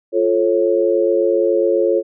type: chord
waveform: sine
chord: F augmented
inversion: none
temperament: just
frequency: 349.2 / 436.5 / 545.7 Hz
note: F4 / A4 / C#5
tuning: 0 / -14 / -27 cents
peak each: -17 dBFS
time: 0.12-2.03 s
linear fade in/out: 50 ms
effects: none